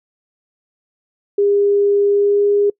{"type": "tone with pitch glide", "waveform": "sine", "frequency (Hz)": [404.8, 407.9], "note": ["G#4", "G#4"], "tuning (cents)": [-44, -31], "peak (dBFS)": -11, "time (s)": [1.38, 2.7], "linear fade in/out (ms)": 5, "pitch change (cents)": 13, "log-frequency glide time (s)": [2.09, 2.45], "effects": ["noise-tail reverb RT60 0.1 s tail -25 dB re dry"]}